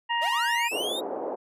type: harmonic tone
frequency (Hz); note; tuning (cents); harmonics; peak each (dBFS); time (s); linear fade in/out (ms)
940; A#5; +14; 1 / 2 / 3; -26 / -29 / -31; 0.09-0.69; 20
type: linear sweep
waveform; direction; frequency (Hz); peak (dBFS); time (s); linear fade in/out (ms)
45% pulse; up; 546 to 3817; -29; 0.21-1.01; 20
type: band-pass noise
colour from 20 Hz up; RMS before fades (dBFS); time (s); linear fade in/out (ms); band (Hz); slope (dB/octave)
pink; -32; 0.71-1.36; 20; 360 to 770; 24
effects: resampled to 32000 Hz